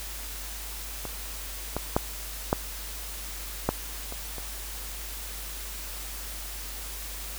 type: clicks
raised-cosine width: 1 ms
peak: -20 / -14 / -7 / -7 / -8 / -24 / -24 dBFS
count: 7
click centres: 1.053 / 1.766 / 1.965 / 2.529 / 3.69 / 4.124 / 4.383 s
effects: added 50 Hz sine -39 dBFS peak until 7.38 s + white hiss -39 dBFS RMS until 7.38 s